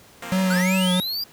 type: chord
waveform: 5% pulse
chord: F suspended fourth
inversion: none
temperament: equal with one note detuned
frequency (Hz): 174.61 / 233.1 / 264.7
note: F3 / Bb3 / C4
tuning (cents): 0 / 0 / +20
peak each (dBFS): -27 / -24 / -26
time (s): 0.22-0.62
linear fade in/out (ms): 2
type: tone with vibrato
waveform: square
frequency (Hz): 185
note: F#3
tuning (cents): 0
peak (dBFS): -19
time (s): 0.32-1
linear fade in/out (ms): 0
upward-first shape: triangle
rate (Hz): 2.9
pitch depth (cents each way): 44
type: linear sweep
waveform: square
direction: up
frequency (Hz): 1390 to 4878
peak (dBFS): -25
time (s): 0.5-1.24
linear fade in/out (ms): 5
effects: pink hiss -50 dBFS RMS until 1.32 s + high-pass 60 Hz 12 dB/octave